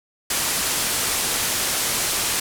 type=low-pass noise; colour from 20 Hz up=white; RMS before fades=-23 dBFS; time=0.3-2.4 s; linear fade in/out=5 ms; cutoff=12000 Hz; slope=24 dB/octave; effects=none